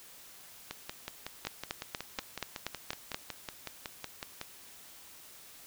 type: two click trains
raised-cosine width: 0.2 ms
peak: -20 / -16 dBFS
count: 21 / 8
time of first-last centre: 0.71-4.414 / 1.47-3.145 s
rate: 5.4 / 4.18 Hz
effects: white hiss -53 dBFS RMS until 5.66 s